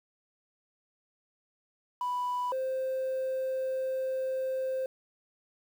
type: tone pair in turn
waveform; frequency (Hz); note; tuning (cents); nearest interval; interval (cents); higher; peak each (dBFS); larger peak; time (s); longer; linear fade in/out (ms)
triangle; 987.8 / 523.3; B5 / C5; 0 / 0; major seventh; 1100; first; -26; neither; 2.01-2.52 / 2.52-4.86; second; 2
effects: tanh soft clip ceiling -25 dBFS + 9-bit